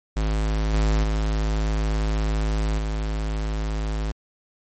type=tone with level steps; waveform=square; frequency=53 Hz; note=G#1; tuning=36 cents sharp; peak=-21 / -18 / -21 / -24 dBFS; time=0.16-4.12 s; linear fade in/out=10 ms; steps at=0.73 / 1.03 / 2.78 s; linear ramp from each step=10 ms; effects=MP3 32 kbps